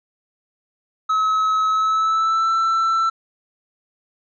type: tone with pitch glide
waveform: triangle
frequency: 1286 to 1334.4 Hz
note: E6 to E6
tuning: -43 to +21 cents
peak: -14 dBFS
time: 1.09-3.1 s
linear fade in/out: 10 ms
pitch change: +64 cents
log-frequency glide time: 1.69-2.52 s
effects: resampled to 16000 Hz